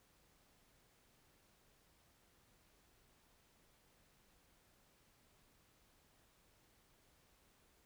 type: silence
effects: pink hiss -72 dBFS RMS until 7.85 s